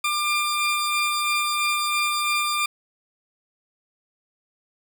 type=tone pair together; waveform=20% pulse; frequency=1195 / 2393 Hz; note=D6 / D7; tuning=+30 / +32 cents; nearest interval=octave; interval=1202 cents; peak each=-17 / -24 dBFS; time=0.04-2.66 s; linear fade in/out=5 ms; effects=none

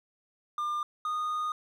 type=tone pair in turn; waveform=triangle; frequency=1200 / 1231.6 Hz; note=D6 / D#6; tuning=+37 / -18 cents; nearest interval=unison; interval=45 cents; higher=second; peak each=-27 dBFS; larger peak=neither; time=0.58-0.83 / 1.05-1.52 s; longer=second; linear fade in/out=2 ms; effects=none

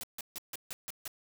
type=noise bursts; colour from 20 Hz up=white; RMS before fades=-40 dBFS; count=7; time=0.01-1.078 s; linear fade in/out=0 ms; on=24 ms; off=150 ms; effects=none

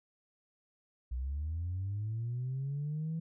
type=linear sweep; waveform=sine; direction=up; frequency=59.6 to 164.81 Hz; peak=-32 dBFS; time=1.11-3.2 s; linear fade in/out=10 ms; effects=tanh soft clip ceiling -30 dBFS

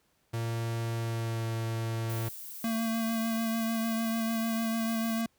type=tone with pitch glide; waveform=45% pulse; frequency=115.3 to 113.71 Hz; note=A#2 to A#2; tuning=-19 to -43 cents; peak=-30 dBFS; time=0.33-2.29 s; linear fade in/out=10 ms; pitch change=-24 cents; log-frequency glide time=0.95-1.45 s
type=noise; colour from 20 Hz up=violet; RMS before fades=-43 dBFS; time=2.09-5.22 s; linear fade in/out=10 ms
type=tone with vibrato; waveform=square; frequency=226 Hz; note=A3; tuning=47 cents sharp; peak=-29 dBFS; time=2.64-5.26 s; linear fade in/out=2 ms; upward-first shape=sine; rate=6.7 Hz; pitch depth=19 cents each way
effects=pink hiss -71 dBFS RMS until 5.38 s + high-pass 60 Hz 12 dB/octave

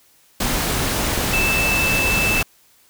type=tone in noise; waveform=sine; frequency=2637 Hz; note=E7; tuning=in tune; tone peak=-18 dBFS; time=1.33-2.42 s; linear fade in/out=5 ms; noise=pink; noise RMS=-21 dBFS; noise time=0.4-2.43 s; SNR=0 dB; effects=white hiss -55 dBFS RMS until 2.89 s

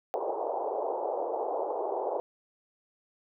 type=band-pass noise; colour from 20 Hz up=pink; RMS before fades=-32 dBFS; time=0.14-2.2 s; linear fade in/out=0 ms; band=390 to 900 Hz; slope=48 dB/octave; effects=none

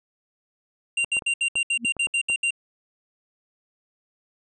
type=tone bursts; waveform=square; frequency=2773 Hz; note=F7; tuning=13 cents flat; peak=-21 dBFS; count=11; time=0.97-2.507 s; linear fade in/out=5 ms; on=77 ms; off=69 ms
type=clicks; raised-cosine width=1 ms; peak=-25 dBFS; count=7; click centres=1.045 / 1.168 / 1.222 / 1.555 / 1.967 / 2.07 / 2.299 s
type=tone with exponential growth; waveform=sine; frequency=234.6 Hz; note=A#3; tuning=11 cents sharp; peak=-25 dBFS; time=1.76-1.85 s; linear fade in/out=2 ms; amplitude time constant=18 ms
effects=resampled to 22050 Hz

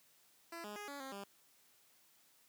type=tone with pitch steps; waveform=10% pulse; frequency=336.6 / 208 / 413.8 / 283 / 267.4 / 199.4 Hz; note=E4 / G#3 / G#4 / C#4 / C4 / G3; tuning=+36 / +3 / -6 / +36 / +38 / +30 cents; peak=-37 dBFS; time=0.52-1.24 s; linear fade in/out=5 ms; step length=120 ms; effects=white hiss -69 dBFS RMS until 2.48 s + high-pass 100 Hz 12 dB/octave

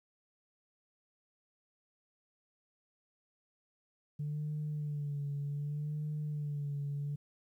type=tone with vibrato; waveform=sine; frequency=146.83 Hz; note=D3; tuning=in tune; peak=-33 dBFS; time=4.19-7.16 s; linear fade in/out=10 ms; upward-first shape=sine; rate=0.66 Hz; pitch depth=50 cents each way; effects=tanh soft clip ceiling -31 dBFS + 12-bit

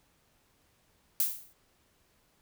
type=noise with exponential decay; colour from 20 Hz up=violet; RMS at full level=-24 dBFS; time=1.2-1.53 s; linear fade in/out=1 ms; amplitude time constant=70 ms; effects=pink hiss -69 dBFS RMS until 2.41 s

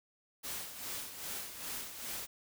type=noise with tremolo; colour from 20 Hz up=white; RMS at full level=-40 dBFS; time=0.43-2.27 s; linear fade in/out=20 ms; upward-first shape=sine; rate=2.5 Hz; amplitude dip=60%; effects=none

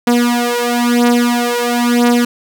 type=beating tone pair; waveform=sawtooth; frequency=240 / 241 Hz; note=B3 / B3; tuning=-49 / -42 cents; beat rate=1 Hz; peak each=-10 dBFS; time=0.07-2.25 s; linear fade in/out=5 ms; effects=none

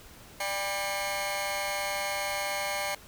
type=tone cluster; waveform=sawtooth; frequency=591 / 798 / 985 / 2165 Hz; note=D5 / G5 / B5 / C#7; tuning=+11 / +31 / -5 / -41 cents; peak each=-31 / -31 / -36 / -31 dBFS; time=0.4-2.95 s; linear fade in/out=5 ms; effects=pink hiss -51 dBFS RMS until 3.07 s

